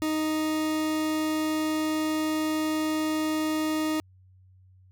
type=tone; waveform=40% pulse; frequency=311.1 Hz; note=D#4; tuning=in tune; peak=-24 dBFS; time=0.02-4 s; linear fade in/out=0 ms; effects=added 93 Hz sine -53 dBFS peak until 4.91 s